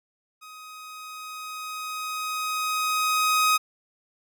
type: tone with level ramp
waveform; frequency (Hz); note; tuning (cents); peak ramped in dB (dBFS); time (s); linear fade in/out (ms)
sawtooth; 1257; D#6; +17; -39 to -14; 0.41-3.58; 20
effects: none